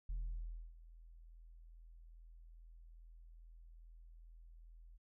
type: tone with ADSR envelope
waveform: sine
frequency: 41.2 Hz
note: E1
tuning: in tune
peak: -35 dBFS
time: 0.09-4.98 s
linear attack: 6 ms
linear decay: 630 ms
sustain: -20 dB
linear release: 22 ms
effects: tanh soft clip ceiling -37 dBFS